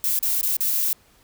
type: noise with dropouts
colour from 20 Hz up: violet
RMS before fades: -22 dBFS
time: 0.04-0.93 s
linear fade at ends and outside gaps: 2 ms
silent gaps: 0.191-0.227 / 0.413-0.429 / 0.568-0.605 s
effects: pink hiss -57 dBFS RMS until 1.23 s